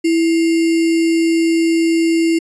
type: tone with sample-and-hold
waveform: sine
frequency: 329.6 Hz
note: E4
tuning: in tune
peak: -11 dBFS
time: 0.04-2.39 s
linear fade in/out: 10 ms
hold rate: 2450 Hz
effects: resampled to 22050 Hz